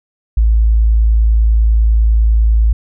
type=tone; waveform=sine; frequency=55 Hz; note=A1; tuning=in tune; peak=-7 dBFS; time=0.37-2.73 s; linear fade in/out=5 ms; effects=none